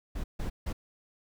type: noise bursts at uneven times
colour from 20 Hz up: brown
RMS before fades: -33 dBFS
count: 3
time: 0.15-0.24 / 0.39-0.5 / 0.66-0.73 s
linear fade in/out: 10 ms
effects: none